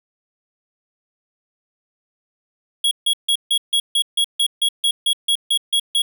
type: tone bursts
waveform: square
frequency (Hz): 3322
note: G#7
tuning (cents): 0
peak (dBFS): -15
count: 15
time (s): 2.84-6.02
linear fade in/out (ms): 5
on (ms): 72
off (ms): 150
effects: none